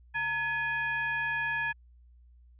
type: tone with frequency modulation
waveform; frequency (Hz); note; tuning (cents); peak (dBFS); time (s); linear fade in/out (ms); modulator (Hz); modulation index
sine; 1697; G#6; +37; -28; 0.14-1.73; 20; 779; 0.83
effects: added 60 Hz sine -54 dBFS peak until 2.59 s + resampled to 8000 Hz